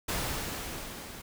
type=noise with level ramp; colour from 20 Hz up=pink; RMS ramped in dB=-31 to -45 dBFS; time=0.08-1.22 s; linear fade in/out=10 ms; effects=none